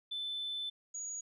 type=tone pair in turn; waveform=sine; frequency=3520 / 6765 Hz; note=A7 / G#8; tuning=0 / +31 cents; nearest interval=major seventh; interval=1131 cents; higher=second; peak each=-35 / -38 dBFS; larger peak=first; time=0.11-0.7 / 0.94-1.21 s; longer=first; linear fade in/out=10 ms; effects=tanh soft clip ceiling -31 dBFS